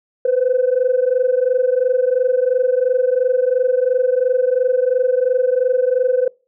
sine tone pair together, 493.9 / 516.8 Hz, B4 / C5, 0 / -21 cents, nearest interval minor second, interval 79 cents, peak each -15 dBFS, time 0.25-6.28 s, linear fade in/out 5 ms, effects noise-tail reverb RT60 0.3 s tail -25 dB re dry + tanh soft clip ceiling -8 dBFS

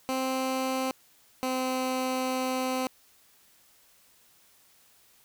15% pulse tone pair in turn, 261.6 / 258.1 Hz, C4 / C4, 0 / -23 cents, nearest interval unison, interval 23 cents, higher first, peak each -21 dBFS, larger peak neither, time 0.09-0.91 / 1.43-2.87 s, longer second, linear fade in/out 0 ms, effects white hiss -61 dBFS RMS until 5.24 s

